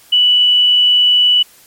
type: tone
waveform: sine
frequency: 2960 Hz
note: F#7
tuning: in tune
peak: -7 dBFS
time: 0.12-1.43 s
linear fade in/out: 10 ms
effects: white hiss -45 dBFS RMS until 1.66 s + MP3 64 kbps